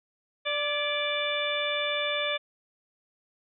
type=harmonic tone with a mistuned harmonic; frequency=587.3 Hz; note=D5; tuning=in tune; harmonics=1 / 2 / 3 / 4 / 5 / 6; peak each=-31 / -36 / -36 / -32 / -37 / -32 dBFS; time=0.45-2.38 s; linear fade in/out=20 ms; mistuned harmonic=3; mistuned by=-41 cents; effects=none